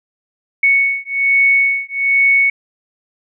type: beating tone pair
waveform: sine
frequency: 2217 / 2218.2 Hz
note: C#7 / C#7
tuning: 0 / +1 cents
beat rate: 1.2 Hz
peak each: -14 dBFS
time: 0.63-2.5 s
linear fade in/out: 5 ms
effects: none